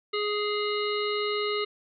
harmonic tone with a mistuned harmonic, 416.9 Hz, G#4, 7 cents sharp, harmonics 1 / 3 / 5 / 7 / 9 / 10, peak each -28 / -33 / -35 / -36 / -38 / -38 dBFS, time 0.13-1.65 s, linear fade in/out 10 ms, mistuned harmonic 7, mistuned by -19 cents, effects none

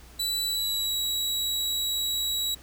sawtooth tone with pitch glide, 3959 to 3886 Hz, B7 to B7, +3 to -29 cents, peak -23 dBFS, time 0.19-2.55 s, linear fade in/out 10 ms, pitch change -32 cents, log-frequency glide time 0.44-0.93 s, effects added 60 Hz sine -49 dBFS peak until 2.62 s + pink hiss -52 dBFS RMS until 2.62 s

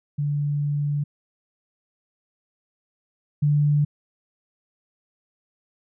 sine tone pair in turn, 145.4 / 146.92 Hz, D3 / D3, -17 / +1 cents, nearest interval unison, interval 18 cents, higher second, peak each -21 / -16 dBFS, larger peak second, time 0.18-1.04 / 3.42-3.85 s, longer first, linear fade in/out 10 ms, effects none

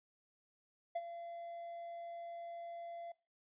triangle tone with ADSR envelope, 683 Hz, F5, 39 cents flat, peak -32 dBFS, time 0.95-3.12 s, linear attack 10 ms, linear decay 41 ms, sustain -11 dB, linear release 5 ms, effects noise-tail reverb RT60 0.3 s tail -21 dB re dry + resampled to 8000 Hz

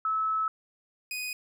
sine / sawtooth tone pair in turn, 1300 / 2491 Hz, E6 / D#7, -24 / +1 cents, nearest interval major seventh, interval 1125 cents, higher second, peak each -25 / -29 dBFS, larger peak first, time 0.05-0.48 / 1.11-1.33 s, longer first, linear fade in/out 2 ms, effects none

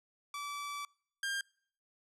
sawtooth tone pair in turn, 1155 / 1601.1 Hz, D6 / G6, -29 / +36 cents, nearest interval tritone, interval 565 cents, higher second, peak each -35 / -30 dBFS, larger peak second, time 0.34-0.85 / 1.23-1.41 s, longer first, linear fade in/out 2 ms, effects noise-tail reverb RT60 0.6 s tail -26 dB re dry + low-pass 11000 Hz 12 dB/octave

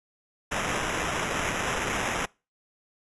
blue noise with sample-and-hold, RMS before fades -29 dBFS, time 0.51-2.26 s, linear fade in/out 10 ms, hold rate 4410 Hz, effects noise-tail reverb RT60 0.3 s tail -25 dB re dry + resampled to 24000 Hz

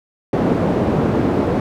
white band-pass noise, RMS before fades -17 dBFS, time 0.33-1.6 s, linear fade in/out 2 ms, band 100 to 400 Hz, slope 12 dB/octave, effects none

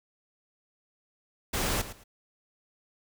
pink noise with echo, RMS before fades -29 dBFS, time 1.53-1.82 s, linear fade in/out 10 ms, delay 110 ms, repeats 2, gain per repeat -13 dB, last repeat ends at 2.04 s, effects none

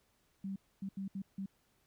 sine tone bursts at uneven times, 194.4 Hz, G3, 14 cents flat, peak -37 dBFS, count 5, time 0.44-0.56 / 0.82-0.89 / 0.97-1.08 / 1.15-1.22 / 1.38-1.46 s, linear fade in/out 5 ms, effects pink hiss -74 dBFS RMS until 1.86 s

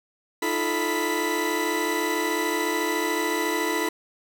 40% pulse tone cluster, 311.9 / 345.7 / 436.6 / 986 / 1986 Hz, D#4 / F4 / A4 / B5 / B6, +4 / -18 / -13 / -3 / +9 cents, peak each -29 dBFS, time 0.42-3.89 s, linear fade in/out 5 ms, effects none

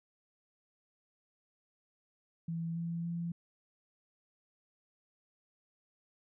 sine tone with pitch steps, 166 / 168.4 / 170 Hz, E3 / E3 / F3, +12 / +37 / -46 cents, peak -34 dBFS, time 2.48-3.32 s, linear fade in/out 5 ms, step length 280 ms, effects none

